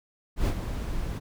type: noise with ADSR envelope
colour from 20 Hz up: brown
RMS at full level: -22 dBFS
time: 0.36-1.2 s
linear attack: 100 ms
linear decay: 79 ms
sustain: -9 dB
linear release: 28 ms
effects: none